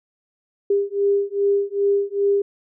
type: beating tone pair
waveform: sine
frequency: 400 / 402.5 Hz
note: G4 / G4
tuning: +35 / +46 cents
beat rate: 2.5 Hz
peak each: -20 dBFS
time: 0.7-2.42 s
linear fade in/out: 5 ms
effects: none